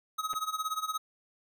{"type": "tone with tremolo", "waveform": "square", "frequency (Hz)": 1269, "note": "D#6", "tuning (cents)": 34, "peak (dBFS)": -29, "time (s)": [0.18, 0.98], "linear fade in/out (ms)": 10, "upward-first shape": "sine", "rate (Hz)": 17, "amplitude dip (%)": 85}
{"type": "clicks", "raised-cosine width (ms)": 0.5, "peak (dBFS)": -30, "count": 2, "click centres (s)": [0.332, 0.339]}
{"effects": []}